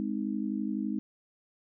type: chord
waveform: sine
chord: Ab major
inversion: none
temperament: just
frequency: 207.7 / 259.6 / 311.5 Hz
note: Ab3 / C4 / Eb4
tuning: 0 / -13 / +2 cents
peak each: -32 / -35 / -35 dBFS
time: 0-0.99 s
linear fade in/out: 0 ms
effects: none